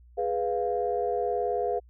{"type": "chord", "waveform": "sine", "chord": "F diminished", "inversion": "first", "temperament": "equal", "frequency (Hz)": [415.3, 493.9, 698.5], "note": ["Ab4", "Cb5", "F5"], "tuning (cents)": [0, 0, 0], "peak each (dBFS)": -29, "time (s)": [0.17, 1.8], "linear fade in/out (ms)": 20, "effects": ["tanh soft clip ceiling -15 dBFS", "added 60 Hz sine -51 dBFS peak until 1.89 s"]}